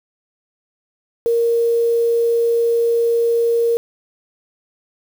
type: tone with quantisation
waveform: sine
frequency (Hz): 466.2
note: A#4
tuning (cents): 0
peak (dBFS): -13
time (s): 1.26-3.77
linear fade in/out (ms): 0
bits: 6
effects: none